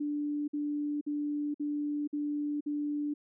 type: tone bursts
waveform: sine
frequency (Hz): 293.7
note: D4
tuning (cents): 0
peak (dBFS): -30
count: 6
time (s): 0-3.14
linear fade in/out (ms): 10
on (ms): 480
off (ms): 52
effects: none